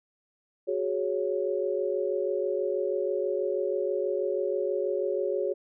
sine chord, F# suspended second, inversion none, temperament just, 370 / 416.2 / 555 Hz, F#4 / G#4 / C#5, 0 / +4 / +2 cents, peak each -30 dBFS, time 0.67-5.54 s, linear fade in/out 20 ms, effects none

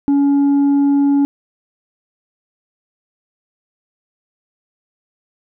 sine tone with tanh clipping, 281.8 Hz, C#4, 29 cents sharp, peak -11 dBFS, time 0.08-1.25 s, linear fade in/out 0 ms, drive 3 dB, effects none

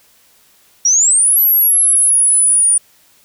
sine exponential two-way sweep, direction up then down, 5588 to 11840 to 9370 Hz, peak -8 dBFS, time 0.85-2.78 s, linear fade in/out 5 ms, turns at 1.4 s, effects white hiss -51 dBFS RMS until 3.24 s

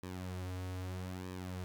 sawtooth tone with flanger, 91.9 Hz, F#2, 11 cents flat, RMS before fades -42 dBFS, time 0.03-1.64 s, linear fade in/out 0 ms, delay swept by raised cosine 1.4 to 5.9 ms, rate 0.79 Hz, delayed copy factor -0.65, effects none

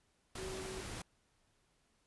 sine tone in noise, 377.7 Hz, F#4, 36 cents sharp, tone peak -44 dBFS, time 0.38-0.81 s, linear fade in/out 5 ms, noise pink, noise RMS -45 dBFS, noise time 0.35-1.02 s, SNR -2 dB, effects pink hiss -75 dBFS RMS until 2.06 s + resampled to 24000 Hz

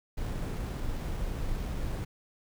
brown noise with sample-and-hold, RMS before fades -33 dBFS, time 0.17-2.05 s, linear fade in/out 10 ms, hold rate 8820 Hz, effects none

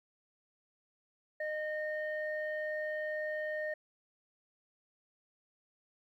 sine tone pair together, 613.4 / 1838 Hz, D#5 / A#6, -25 / -25 cents, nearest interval octave + perfect fifth, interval 1900 cents, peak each -35 / -38 dBFS, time 1.4-3.74 s, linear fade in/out 5 ms, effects tanh soft clip ceiling -27 dBFS + 12-bit

